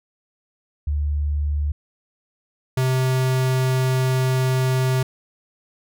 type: tone pair in turn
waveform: sine / square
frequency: 73.42 / 129.77 Hz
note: D2 / C3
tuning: 0 / -14 cents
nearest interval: minor seventh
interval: 986 cents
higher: second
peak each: -19 / -18 dBFS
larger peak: second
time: 0.87-1.72 / 2.77-5.03 s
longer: second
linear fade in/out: 5 ms
effects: none